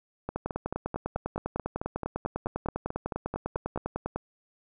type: two click trains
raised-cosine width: 1 ms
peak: -17 / -18 dBFS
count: 39 / 17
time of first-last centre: 0.36-4.16 / 0.29-3.776 s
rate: 10 / 4.59 Hz
effects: none